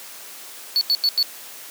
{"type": "tone bursts", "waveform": "triangle", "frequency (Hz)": 4435, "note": "C#8", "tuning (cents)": 0, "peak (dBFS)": -14, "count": 4, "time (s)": [0.76, 1.228], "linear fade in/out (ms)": 0, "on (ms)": 51, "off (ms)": 88, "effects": ["white hiss -39 dBFS RMS until 1.7 s", "high-pass 300 Hz 12 dB/octave"]}